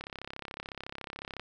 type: click train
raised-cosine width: 0.3 ms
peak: -23 dBFS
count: 48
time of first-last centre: 0.01-1.396 s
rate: 33.9 Hz
effects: none